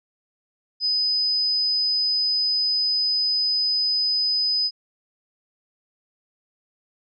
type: tone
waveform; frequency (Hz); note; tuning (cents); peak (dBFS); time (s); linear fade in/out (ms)
sine; 5010; D#8; +11; -19; 0.8-4.71; 50
effects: none